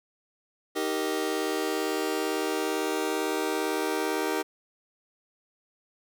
sawtooth chord, Eb major, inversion none, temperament just, 311.1 / 388.9 / 466.7 Hz, Eb4 / G4 / Bb4, 0 / -14 / +2 cents, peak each -27 / -26 / -28 dBFS, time 0.75-4.43 s, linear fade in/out 20 ms, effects none

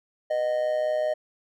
triangle tone with amplitude modulation, 617 Hz, D#5, 15 cents flat, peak -18 dBFS, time 0.3-1.14 s, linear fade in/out 10 ms, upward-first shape sine, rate 125 Hz, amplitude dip 60%, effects none

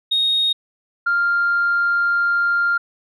sine tone pair in turn, 3729 / 1396.8 Hz, A#7 / F6, 0 / 0 cents, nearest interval octave + perfect fourth, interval 1700 cents, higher first, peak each -14 dBFS, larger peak neither, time 0.11-0.53 / 1.06-2.78 s, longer second, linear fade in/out 10 ms, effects tanh soft clip ceiling -11 dBFS

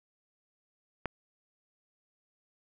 click, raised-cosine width 0.5 ms, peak -17 dBFS, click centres 1.057 s, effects none

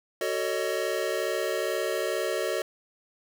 square chord, D# half-diminished seventh, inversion first, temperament just, 373.4 / 448 / 560 / 622.3 Hz, F#4 / A4 / C#5 / D#5, +16 / +31 / +18 / 0 cents, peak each -33 dBFS, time 0.21-2.62 s, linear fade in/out 2 ms, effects none

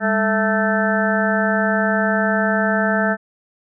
harmonic tone with a mistuned harmonic, 220 Hz, A3, in tune, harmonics 1 / 2 / 3 / 4 / 6 / 7 / 8, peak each -20 / -27 / -21 / -27 / -26 / -23 / -24 dBFS, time 0-3.17 s, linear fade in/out 50 ms, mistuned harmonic 1, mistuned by -140 cents, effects none

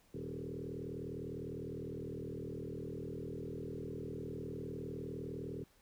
sine tone with frequency modulation, 273.4 Hz, C#4, 24 cents flat, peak -40 dBFS, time 0.14-5.64 s, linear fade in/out 5 ms, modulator 39.8 Hz, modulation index 4.6, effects pink hiss -69 dBFS RMS until 5.81 s

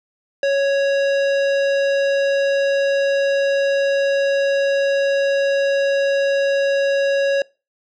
sine tone with hard clipping, 554.4 Hz, C#5, in tune, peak -17 dBFS, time 0.43-7.42 s, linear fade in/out 2 ms, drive 16 dB, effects noise-tail reverb RT60 0.3 s tail -24 dB re dry + low-pass 6000 Hz 12 dB/octave

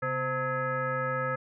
sine tone with frequency modulation, 903 Hz, A5, 45 cents sharp, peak -27 dBFS, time 0.02-1.36 s, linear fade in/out 10 ms, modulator 384 Hz, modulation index 2.1, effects none

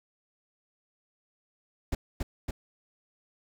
brown noise with echo, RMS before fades -28 dBFS, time 1.92-1.95 s, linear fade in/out 5 ms, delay 280 ms, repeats 2, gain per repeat -2 dB, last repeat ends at 2.51 s, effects none

